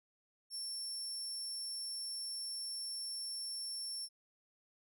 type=tone; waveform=30% pulse; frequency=5430 Hz; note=F8; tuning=50 cents flat; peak=-36 dBFS; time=0.5-4.09 s; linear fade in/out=50 ms; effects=none